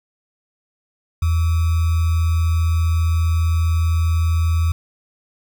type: tone with sample-and-hold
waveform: sine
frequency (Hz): 82.41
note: E2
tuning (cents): 0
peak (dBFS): -14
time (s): 1.22-4.72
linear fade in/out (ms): 5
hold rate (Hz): 1225
effects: none